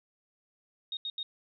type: tone bursts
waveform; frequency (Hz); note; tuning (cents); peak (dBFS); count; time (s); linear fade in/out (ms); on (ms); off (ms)
sine; 3723; A#7; -3; -33; 3; 0.92-1.23; 2; 50; 80
effects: none